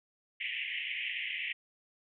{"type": "band-pass noise", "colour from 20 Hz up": "pink", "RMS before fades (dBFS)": -37, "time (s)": [0.4, 1.53], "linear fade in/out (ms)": 10, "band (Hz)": [1900, 3100], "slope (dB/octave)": 96, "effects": []}